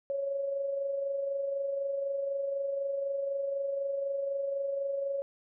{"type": "tone with amplitude modulation", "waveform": "sine", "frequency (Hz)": 554.4, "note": "C#5", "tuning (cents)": 0, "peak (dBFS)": -28, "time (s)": [0.1, 5.22], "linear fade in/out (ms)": 0, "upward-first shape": "sine", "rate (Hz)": 24, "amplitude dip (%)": 40, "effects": []}